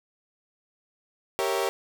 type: chord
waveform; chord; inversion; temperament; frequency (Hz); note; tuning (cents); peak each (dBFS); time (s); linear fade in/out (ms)
30% pulse; G diminished seventh; none; equal; 392 / 466.2 / 554.4 / 659.3; G4 / Bb4 / Db5 / Fb5; 0 / 0 / 0 / 0; -26 / -27 / -28 / -31; 1.39-1.69; 0
effects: none